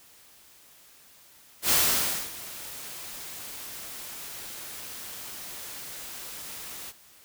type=noise with ADSR envelope; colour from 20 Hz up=white; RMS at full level=-21 dBFS; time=1.62-6.93 s; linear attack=93 ms; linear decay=580 ms; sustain=-19 dB; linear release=41 ms; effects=white hiss -55 dBFS RMS until 7.24 s